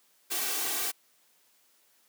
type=noise with comb filter; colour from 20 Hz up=white; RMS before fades=-31 dBFS; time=0.3-0.92 s; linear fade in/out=20 ms; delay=2.6 ms; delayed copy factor=+0.9; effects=white hiss -66 dBFS RMS until 2.08 s + high-pass 200 Hz 12 dB/octave